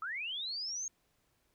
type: linear sweep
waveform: sine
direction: up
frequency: 1237 to 6570 Hz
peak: -36 dBFS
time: 0.02-0.88 s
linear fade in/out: 2 ms
effects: pink hiss -75 dBFS RMS until 1.54 s